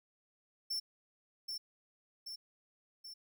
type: tone with echo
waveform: 45% pulse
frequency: 5390 Hz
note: E8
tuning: 38 cents sharp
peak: -35 dBFS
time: 0.7-0.8 s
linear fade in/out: 10 ms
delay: 780 ms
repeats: 3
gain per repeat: -4 dB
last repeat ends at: 3.14 s
effects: none